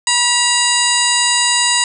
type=harmonic tone with a mistuned harmonic; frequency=970 Hz; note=B5; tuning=31 cents flat; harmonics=1 / 2 / 3 / 4 / 5 / 7 / 8 / 9; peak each=-20 / -20 / -20 / -20 / -20 / -20 / -20 / -20 dBFS; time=0.07-1.84 s; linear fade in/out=2 ms; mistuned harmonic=3; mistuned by=-59 cents; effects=none